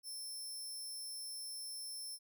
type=tone; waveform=20% pulse; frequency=5340 Hz; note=E8; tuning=22 cents sharp; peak=-38 dBFS; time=0.03-2.19 s; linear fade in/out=50 ms; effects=none